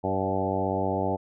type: harmonic tone with a mistuned harmonic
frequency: 95.7 Hz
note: G2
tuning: 41 cents flat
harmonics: 1 / 2 / 3 / 4 / 5 / 6 / 7 / 8 / 9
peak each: -33 / -33 / -33 / -33 / -33 / -33 / -33 / -33 / -33 dBFS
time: 0.03-1.17 s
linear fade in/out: 20 ms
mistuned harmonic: 6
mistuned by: +18 cents
effects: none